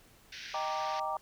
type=band-pass noise; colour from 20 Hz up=pink; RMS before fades=-45 dBFS; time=0.32-1 s; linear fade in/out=5 ms; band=1500 to 6000 Hz; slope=96 dB/octave
type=chord; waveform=sine; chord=Eb major seventh; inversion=none; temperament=equal; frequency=622.3 / 784 / 932.3 / 1174.7 Hz; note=Eb5 / G5 / Bb5 / D6; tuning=0 / 0 / 0 / 0 cents; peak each=-39 / -36 / -37 / -37 dBFS; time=0.54-1.17 s; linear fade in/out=2 ms
effects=pink hiss -61 dBFS RMS until 1.21 s